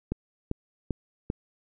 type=click train; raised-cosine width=3 ms; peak=-15 dBFS; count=4; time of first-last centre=0.12-1.301 s; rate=2.54 Hz; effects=none